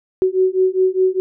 sine beating tone pair, 371.7 / 376.6 Hz, F#4 / F#4, +8 / +31 cents, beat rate 4.9 Hz, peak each -16 / -16 dBFS, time 0.22-1.2 s, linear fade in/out 0 ms, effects none

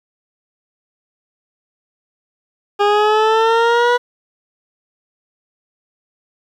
20% pulse exponential sweep, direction up, 406.6 to 489.8 Hz, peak -6 dBFS, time 2.79-3.98 s, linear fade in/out 20 ms, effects low-pass 3000 Hz 12 dB/octave + 8-bit

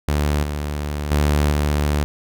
sawtooth tone with level steps, 73.7 Hz, D2, 7 cents sharp, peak -13 / -19 / -11 / -13 dBFS, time 0.08-2.04 s, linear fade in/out 0 ms, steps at 0.43 / 1.11 / 1.51 s, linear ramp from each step 5 ms, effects none

